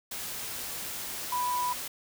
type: tone in noise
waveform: sine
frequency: 987.8 Hz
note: B5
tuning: in tune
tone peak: -27 dBFS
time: 1.32-1.73 s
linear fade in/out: 5 ms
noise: white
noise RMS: -37 dBFS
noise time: 0.11-1.88 s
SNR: +7 dB
effects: none